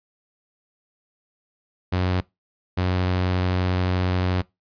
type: tone bursts at uneven times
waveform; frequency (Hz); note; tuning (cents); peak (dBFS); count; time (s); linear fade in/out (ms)
sawtooth; 91.4; F#2; -21; -16; 2; 1.92-2.21 / 2.77-4.42; 10
effects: noise-tail reverb RT60 0.2 s tail -22 dB re dry + resampled to 11025 Hz